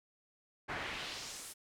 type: noise with band-pass filter sweep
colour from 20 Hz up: brown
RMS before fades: -43 dBFS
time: 0.68-1.54 s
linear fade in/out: 20 ms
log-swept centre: 1500 to 11000 Hz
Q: 1.4
effects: none